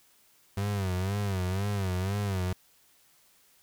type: tone with vibrato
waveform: 35% pulse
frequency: 96.6 Hz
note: G2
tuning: 25 cents flat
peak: -26 dBFS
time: 0.57-2.53 s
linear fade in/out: 5 ms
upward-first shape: sine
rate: 2 Hz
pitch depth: 110 cents each way
effects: white hiss -63 dBFS RMS until 3.62 s